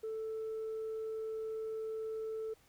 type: tone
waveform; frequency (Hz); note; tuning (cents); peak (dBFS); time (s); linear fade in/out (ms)
sine; 440.9; A4; +4; -35; 0.03-2.54; 10
effects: tanh soft clip ceiling -35 dBFS + pink hiss -67 dBFS RMS until 2.68 s